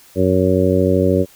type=harmonic tone; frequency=93 Hz; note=F#2; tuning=9 cents sharp; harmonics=1 / 2 / 3 / 4 / 5 / 6; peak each=-19 / -19 / -19 / -19 / -19 / -19 dBFS; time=0.15-1.26 s; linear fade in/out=50 ms; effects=white hiss -47 dBFS RMS until 1.35 s